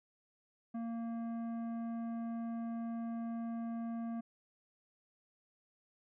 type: tone with tanh clipping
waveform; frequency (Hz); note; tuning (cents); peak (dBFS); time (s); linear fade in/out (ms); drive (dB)
triangle; 230.5; A#3; -19; -39; 0.74-4.21; 10; 15
effects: none